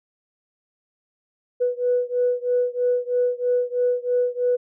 sine beating tone pair, 491.3 / 494.4 Hz, B4 / B4, -9 / +2 cents, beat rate 3.1 Hz, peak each -21 / -22 dBFS, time 1.6-4.57 s, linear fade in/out 20 ms, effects tanh soft clip ceiling -11 dBFS

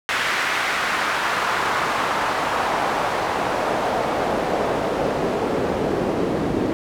pink noise with band-pass filter sweep, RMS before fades -22 dBFS, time 0.09-6.73 s, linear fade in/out 0 ms, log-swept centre 1800 to 330 Hz, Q 1.3, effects none

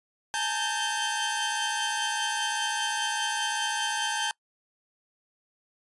sawtooth tone cluster, 844 / 904 / 1558 / 3121 Hz, G#5 / A5 / G6 / G7, +28 / +47 / -11 / -8 cents, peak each -29 dBFS, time 0.34-4.31 s, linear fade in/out 0 ms, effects noise-tail reverb RT60 0.1 s tail -25 dB re dry + resampled to 24000 Hz

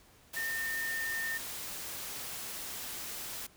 sine tone in noise, 1816 Hz, A#6, 46 cents flat, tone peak -33 dBFS, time 0.36-1.38 s, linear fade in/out 10 ms, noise white, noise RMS -41 dBFS, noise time 0.33-3.47 s, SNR +5 dB, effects pink hiss -61 dBFS RMS until 3.56 s

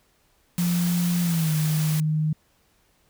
white noise, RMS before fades -33 dBFS, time 0.58-2 s, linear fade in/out 0 ms
sine tone with pitch glide, 174.61 to 154.66 Hz, F3 to D#3, 0 to -10 cents, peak -20 dBFS, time 0.58-2.33 s, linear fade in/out 5 ms, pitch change -210 cents, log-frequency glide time 1.22-1.53 s
effects pink hiss -64 dBFS RMS until 3.09 s

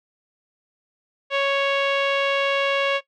sawtooth tone with low-pass filter, 554.4 Hz, C#5, in tune, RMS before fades -21 dBFS, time 1.3-3.01 s, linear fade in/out 50 ms, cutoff 2900 Hz, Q 3, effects noise-tail reverb RT60 0.1 s tail -18 dB re dry

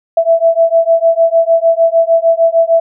sine beating tone pair, 659.3 / 665.9 Hz, E5 / E5, 0 / +17 cents, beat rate 6.6 Hz, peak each -10 dBFS, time 0.17-2.8 s, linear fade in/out 5 ms, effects none

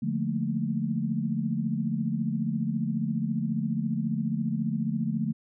sine chord, Bb major seventh, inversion first, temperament just, 145.68 / 174.81 / 218.5 / 233.1 Hz, D3 / F3 / A3 / Bb3, -14 / +2 / -12 / 0 cents, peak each -32 / -32 / -29 / -33 dBFS, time 0.02-5.33 s, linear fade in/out 10 ms, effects none

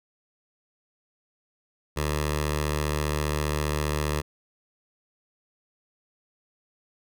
10% pulse tone with notch filter, 75 Hz, D2, 37 cents sharp, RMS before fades -27 dBFS, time 1.96-4.22 s, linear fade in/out 20 ms, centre 250 Hz, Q 1.1, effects none

